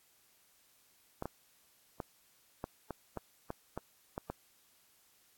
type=clicks; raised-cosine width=1 ms; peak=-23 dBFS; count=10; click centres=1.224 / 1.256 / 2.002 / 2.641 / 2.907 / 3.173 / 3.504 / 3.776 / 4.179 / 4.3 s; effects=white hiss -68 dBFS RMS until 5.37 s + AAC 64 kbps